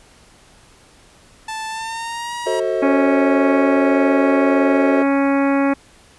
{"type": "tone with pitch glide", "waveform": "sawtooth", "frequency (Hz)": [880, 954.1], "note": ["A5", "A#5"], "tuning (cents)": [0, 40], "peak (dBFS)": -21, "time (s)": [1.48, 2.6], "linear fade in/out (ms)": 5, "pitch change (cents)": 140, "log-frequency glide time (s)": [1.68, 2.34]}
{"type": "chord", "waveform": "triangle", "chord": "F# diminished seventh", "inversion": "none", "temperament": "just", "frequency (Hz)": [370, 444, 532.8, 639.4], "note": ["F#4", "A4", "C5", "Eb5"], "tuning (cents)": [0, 16, 31, 47], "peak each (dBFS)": -21, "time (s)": [2.46, 5.03], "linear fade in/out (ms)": 10}
{"type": "harmonic tone", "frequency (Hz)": 277.2, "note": "C#4", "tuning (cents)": 0, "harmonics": [1, 2, 3, 4, 5, 6, 7, 8, 9], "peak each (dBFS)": [-15, -21, -25, -27, -29, -31, -32, -33, -34], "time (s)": [2.82, 5.74], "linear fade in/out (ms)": 10}
{"effects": ["pink hiss -49 dBFS RMS until 6.18 s", "resampled to 24000 Hz"]}